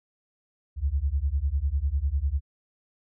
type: beating tone pair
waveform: sine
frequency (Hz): 65.41 / 75.41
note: C2 / D2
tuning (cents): 0 / +46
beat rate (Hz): 10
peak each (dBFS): -26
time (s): 0.76-2.41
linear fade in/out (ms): 50
effects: none